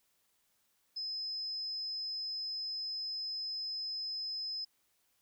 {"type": "tone", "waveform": "sine", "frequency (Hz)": 5100, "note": "D#8", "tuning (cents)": 42, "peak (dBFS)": -36, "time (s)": [0.96, 4.65], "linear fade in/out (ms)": 10, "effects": ["white hiss -75 dBFS RMS until 5.21 s"]}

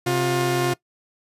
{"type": "tone pair together", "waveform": "sawtooth", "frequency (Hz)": [132.55, 354.9], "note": ["C3", "F4"], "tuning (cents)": [23, 28], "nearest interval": "octave + perfect fourth", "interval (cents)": 1705, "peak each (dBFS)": [-20, -17], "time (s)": [0.06, 0.74], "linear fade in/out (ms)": 10, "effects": ["noise-tail reverb RT60 0.1 s tail -20 dB re dry", "resampled to 32000 Hz"]}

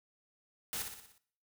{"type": "noise with echo", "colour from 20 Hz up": "white", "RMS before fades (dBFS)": -38, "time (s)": [0.73, 0.82], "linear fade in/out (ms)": 0, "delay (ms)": 60, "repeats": 6, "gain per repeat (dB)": -5, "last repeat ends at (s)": 1.18, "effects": ["noise-tail reverb RT60 0.6 s tail -19 dB re dry"]}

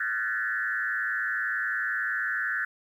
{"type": "tone with frequency modulation", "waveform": "sine", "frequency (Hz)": 1621, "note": "G#6", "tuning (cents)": -42, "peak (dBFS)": -26, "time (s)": [0, 2.65], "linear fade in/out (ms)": 5, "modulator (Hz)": 111, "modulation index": 1.9, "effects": ["10-bit"]}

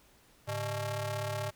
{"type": "ring-modulated tone", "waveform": "sawtooth", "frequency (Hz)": 250, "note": "B3", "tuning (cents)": 21, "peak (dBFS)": -26, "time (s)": [0.47, 1.51], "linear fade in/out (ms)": 20, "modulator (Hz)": 357, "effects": ["pink hiss -63 dBFS RMS until 1.55 s"]}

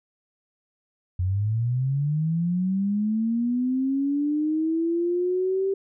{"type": "linear sweep", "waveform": "sine", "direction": "up", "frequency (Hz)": [87.8, 392], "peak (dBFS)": -21, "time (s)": [1.19, 5.74], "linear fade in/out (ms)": 5, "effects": []}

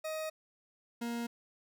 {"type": "tone pair in turn", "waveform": "40% pulse", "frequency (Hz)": [628, 235.2], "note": ["D#5", "A#3"], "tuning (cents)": [16, 16], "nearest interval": "octave + perfect fourth", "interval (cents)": 1700, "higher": "first", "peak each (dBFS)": [-35, -34], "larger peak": "second", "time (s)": [[0.04, 0.3], [1.01, 1.27]], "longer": "neither", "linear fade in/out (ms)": 10, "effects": []}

